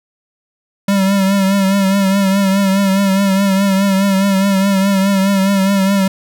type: tone with vibrato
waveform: square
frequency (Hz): 195.2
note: G3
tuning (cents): -7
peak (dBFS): -11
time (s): 0.88-6.08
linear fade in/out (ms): 5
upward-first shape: triangle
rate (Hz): 4.8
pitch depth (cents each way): 54
effects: none